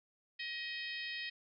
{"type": "harmonic tone with a mistuned harmonic", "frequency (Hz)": 631, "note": "D#5", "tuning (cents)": 24, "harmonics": [3, 4, 5, 6, 7, 8], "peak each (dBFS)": [-43, -45, -47, -49, -50, -51], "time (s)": [0.39, 1.3], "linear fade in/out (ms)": 10, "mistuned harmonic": 7, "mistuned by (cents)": -27, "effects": []}